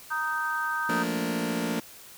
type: harmonic tone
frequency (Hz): 311.1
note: D#4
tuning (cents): 0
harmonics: 3 / 4 / 5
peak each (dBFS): -33 / -31 / -29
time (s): 0.1-1.04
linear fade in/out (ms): 20
type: chord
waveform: sawtooth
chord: Bb major seventh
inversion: second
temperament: just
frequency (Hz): 174.81 / 218.5 / 233.1 / 291.4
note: F3 / A3 / Bb3 / D4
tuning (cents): +2 / -12 / 0 / -13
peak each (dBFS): -29 / -32 / -26 / -29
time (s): 0.89-1.8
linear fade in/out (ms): 5
effects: white hiss -48 dBFS RMS until 2.17 s